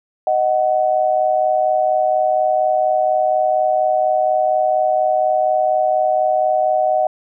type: tone pair together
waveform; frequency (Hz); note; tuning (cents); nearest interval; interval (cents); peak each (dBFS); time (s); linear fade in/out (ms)
sine; 622.3 / 746.5; D#5 / F#5; 0 / +15; minor third; 315; -16; 0.27-7.07; 2
effects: none